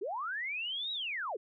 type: linear two-way sweep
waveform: sine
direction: up then down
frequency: 339.7 to 3892 to 339.7 Hz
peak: -34 dBFS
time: 0.01-1.37 s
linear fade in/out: 10 ms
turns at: 0.92 s
effects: none